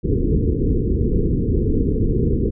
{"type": "low-pass noise", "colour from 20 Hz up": "pink", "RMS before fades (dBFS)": -18, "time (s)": [0.03, 2.51], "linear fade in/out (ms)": 20, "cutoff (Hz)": 470, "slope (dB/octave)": 96, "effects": []}